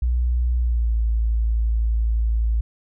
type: tone with pitch glide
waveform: sine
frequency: 60.6 to 55.89 Hz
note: B1 to A1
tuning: -32 to +28 cents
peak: -17 dBFS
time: 0.02-2.61 s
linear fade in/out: 5 ms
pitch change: -140 cents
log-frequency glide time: 0.58-0.96 s
effects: none